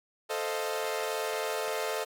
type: chord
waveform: sawtooth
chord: F dominant seventh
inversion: first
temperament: equal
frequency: 440 / 523.3 / 622.3 / 698.5 Hz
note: A4 / C5 / Eb5 / F5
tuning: 0 / 0 / 0 / 0 cents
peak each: -30 / -33 / -32 / -35 dBFS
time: 0.29-2.05 s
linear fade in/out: 20 ms
effects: AAC 64 kbps

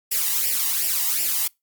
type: noise with flanger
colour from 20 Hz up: blue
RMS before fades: -22 dBFS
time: 0.11-1.48 s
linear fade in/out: 10 ms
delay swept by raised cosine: 0.38 to 1.06 ms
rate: 2.7 Hz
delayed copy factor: +0.7
effects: noise-tail reverb RT60 0.2 s tail -26 dB re dry + Opus 48 kbps

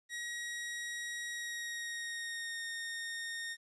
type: tone with pitch glide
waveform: sawtooth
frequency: 1900 to 1843.8 Hz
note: A#6 to A#6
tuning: +33 to -19 cents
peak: -35 dBFS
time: 0.09-3.57 s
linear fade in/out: 50 ms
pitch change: -52 cents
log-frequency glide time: 1.3-2.63 s
effects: resampled to 24000 Hz + 12-bit

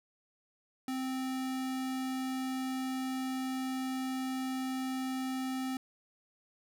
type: tone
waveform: square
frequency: 260.8 Hz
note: C4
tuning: 5 cents flat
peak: -34 dBFS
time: 0.88-5.77 s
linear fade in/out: 2 ms
effects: none

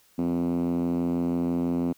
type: tone with band-pass filter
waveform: 5% pulse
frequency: 86.1 Hz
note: F2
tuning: 24 cents flat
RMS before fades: -26 dBFS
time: 0.18-1.93 s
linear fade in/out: 10 ms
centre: 230 Hz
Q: 4.9
effects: white hiss -61 dBFS RMS until 1.97 s

